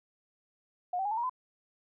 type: tone with pitch steps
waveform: sine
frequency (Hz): 718 / 769.5 / 824.8 / 884 / 947.4 / 1015.4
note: F5 / G5 / G#5 / A5 / A#5 / B5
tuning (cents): +48 / -32 / -12 / +8 / +28 / +48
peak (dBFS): -29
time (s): 0.93-1.296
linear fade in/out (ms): 5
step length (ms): 61
effects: none